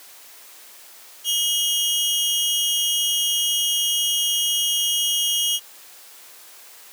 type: tone pair together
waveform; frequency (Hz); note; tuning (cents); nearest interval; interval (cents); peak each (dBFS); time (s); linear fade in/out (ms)
sawtooth; 2890 / 3244; F#7 / G#7; -41 / -41; major second; 200; -19; 1.24-5.6; 50
effects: white hiss -45 dBFS RMS until 6.92 s + high-pass 400 Hz 12 dB/octave